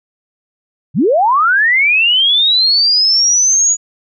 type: linear sweep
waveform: sine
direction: up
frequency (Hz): 109.3 to 6870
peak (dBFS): -8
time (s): 0.94-3.77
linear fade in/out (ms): 50
effects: none